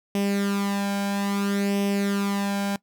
sawtooth tone with flanger, 200 Hz, G3, 35 cents sharp, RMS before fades -25 dBFS, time 0.15-2.76 s, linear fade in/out 2 ms, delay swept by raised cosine 0.35 to 1.29 ms, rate 0.6 Hz, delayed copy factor +0.65, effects noise-tail reverb RT60 0.1 s tail -21 dB re dry

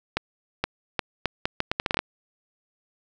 accelerating click train, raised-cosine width 0.3 ms, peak -7 dBFS, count 13, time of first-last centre 0.17-1.99 s, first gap 470 ms, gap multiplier 0.75, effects none

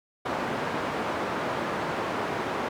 white band-pass noise, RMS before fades -30 dBFS, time 0.25-2.69 s, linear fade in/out 10 ms, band 140 to 1100 Hz, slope 12 dB/octave, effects none

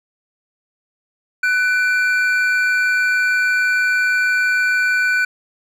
triangle tone pair together, 1495.6 / 2360 Hz, F#6 / D7, +18 / +8 cents, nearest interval minor sixth, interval 790 cents, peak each -13 / -20 dBFS, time 1.43-5.25 s, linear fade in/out 5 ms, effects none

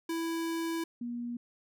square / sine tone pair in turn, 330.4 / 239.3 Hz, E4 / A#3, +4 / +46 cents, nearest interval tritone, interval 558 cents, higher first, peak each -32 / -34 dBFS, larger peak first, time 0.09-0.84 / 1.01-1.37 s, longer first, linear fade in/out 5 ms, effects none

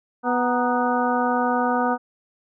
harmonic tone with a mistuned harmonic, 247.1 Hz, B3, 1 cent sharp, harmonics 1 / 2 / 3 / 4 / 5 / 6, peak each -24 / -26 / -24 / -26 / -27 / -30 dBFS, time 0.23-1.98 s, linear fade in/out 50 ms, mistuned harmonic 4, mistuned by -86 cents, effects none

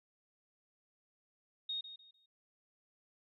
sine tone with echo, 3722 Hz, A#7, 3 cents flat, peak -36 dBFS, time 1.69-1.81 s, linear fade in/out 5 ms, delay 150 ms, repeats 3, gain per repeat -11 dB, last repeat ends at 2.26 s, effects none

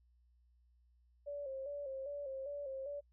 sine tone with vibrato, 554.4 Hz, C#5, in tune, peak -40 dBFS, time 1.26-3.01 s, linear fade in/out 20 ms, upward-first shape square, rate 2.5 Hz, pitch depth 63 cents each way, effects noise-tail reverb RT60 0.1 s tail -26 dB re dry + added 60 Hz sine -67 dBFS peak until 3.12 s

